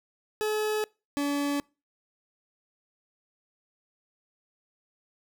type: tone pair in turn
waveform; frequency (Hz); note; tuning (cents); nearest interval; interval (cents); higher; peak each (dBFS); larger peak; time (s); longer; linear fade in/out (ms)
40% pulse; 427.3 / 285.8; G#4 / D4; +49 / -47; perfect fifth; 696; first; -25; neither; 0.41-0.84 / 1.17-1.6; neither; 0
effects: noise-tail reverb RT60 0.3 s tail -26 dB re dry